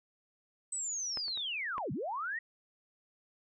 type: linear two-way sweep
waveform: sine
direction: down then up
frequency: 8170 to 110.7 to 1928 Hz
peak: -34 dBFS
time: 0.72-2.39 s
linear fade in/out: 5 ms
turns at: 1.92 s
type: clicks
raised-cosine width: 0.5 ms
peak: -26 / -36 / -35 / -26 dBFS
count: 4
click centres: 1.173 / 1.282 / 1.375 / 1.781 s
effects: none